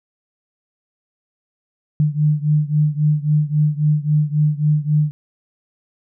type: beating tone pair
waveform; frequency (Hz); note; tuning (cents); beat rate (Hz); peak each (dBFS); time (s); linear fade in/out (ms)
sine; 149.3 / 153; D3 / D#3; +29 / -29; 3.7; -16 / -18; 2-5.11; 0
effects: none